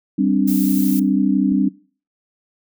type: chord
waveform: sine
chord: G suspended fourth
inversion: none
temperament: equal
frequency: 196 / 261.6 / 293.7 Hz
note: G3 / C4 / D4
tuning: 0 / 0 / 0 cents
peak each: -18 dBFS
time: 0.18-1.69 s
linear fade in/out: 10 ms
type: noise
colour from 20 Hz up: violet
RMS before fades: -28 dBFS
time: 0.47-1 s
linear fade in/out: 10 ms
type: click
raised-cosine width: 3 ms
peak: -24 dBFS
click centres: 1.52 s
effects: noise-tail reverb RT60 0.4 s tail -21 dB re dry